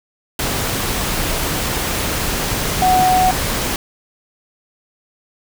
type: tone in noise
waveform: sine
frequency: 740 Hz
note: F#5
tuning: in tune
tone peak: -11 dBFS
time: 2.82-3.31 s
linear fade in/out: 2 ms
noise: pink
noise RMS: -20 dBFS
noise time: 0.39-3.76 s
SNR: +6 dB
effects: none